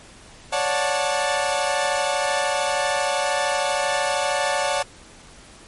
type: chord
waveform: sawtooth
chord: D major seventh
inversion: third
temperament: equal with one note detuned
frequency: 554.4 / 587.3 / 729.8 / 880 Hz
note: C#5 / D5 / F#5 / A5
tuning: 0 / 0 / -24 / 0 cents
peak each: -22 dBFS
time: 0.52-4.83 s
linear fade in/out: 10 ms
effects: pink hiss -46 dBFS RMS until 5.67 s + MP3 48 kbps